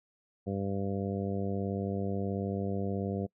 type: harmonic tone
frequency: 98.5 Hz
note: G2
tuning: 9 cents sharp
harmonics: 1 / 2 / 3 / 4 / 5 / 6 / 7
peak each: -36 / -34 / -41 / -39 / -39 / -45 / -44 dBFS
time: 0.46-3.27 s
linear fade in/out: 20 ms
effects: noise-tail reverb RT60 0.1 s tail -25 dB re dry